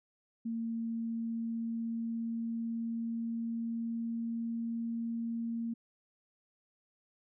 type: tone with pitch glide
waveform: sine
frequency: 228.6 to 230.9 Hz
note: A#3 to A#3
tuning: -34 to -16 cents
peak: -33 dBFS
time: 0.45-5.74 s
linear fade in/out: 10 ms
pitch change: +18 cents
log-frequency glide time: 0.79-4.92 s
effects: none